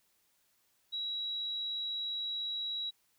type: tone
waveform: sine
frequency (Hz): 3881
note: B7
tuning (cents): -31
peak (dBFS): -34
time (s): 0.92-2.91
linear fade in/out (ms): 20
effects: white hiss -73 dBFS RMS until 3.18 s